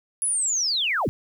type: linear sweep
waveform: sine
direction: down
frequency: 10548 to 35.19 Hz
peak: -21 dBFS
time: 0.22-1.09 s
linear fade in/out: 0 ms
effects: 9-bit